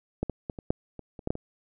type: clicks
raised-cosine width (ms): 2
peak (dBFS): -14 / -17 / -19 / -25 / -10 / -26 / -28 / -15 / -11 / -23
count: 10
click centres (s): 0.23 / 0.297 / 0.498 / 0.588 / 0.705 / 0.993 / 1.192 / 1.274 / 1.305 / 1.354
effects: none